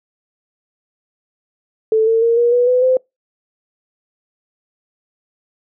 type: tone with pitch steps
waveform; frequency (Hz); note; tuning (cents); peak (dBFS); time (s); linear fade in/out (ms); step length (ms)
sine; 440 / 451.6 / 463.5 / 475.7 / 488.2 / 501.1 / 514.3; A4 / A4 / A#4 / A#4 / B4 / B4 / C5; 0 / +45 / -10 / +35 / -20 / +25 / -30; -10; 1.92-2.97; 2; 150
effects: noise-tail reverb RT60 0.2 s tail -26 dB re dry